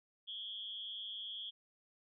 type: tone with amplitude modulation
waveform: sine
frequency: 3286 Hz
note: G#7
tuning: 19 cents flat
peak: -38 dBFS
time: 0.27-1.51 s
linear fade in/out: 20 ms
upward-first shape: sine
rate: 210 Hz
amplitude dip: 90%
effects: none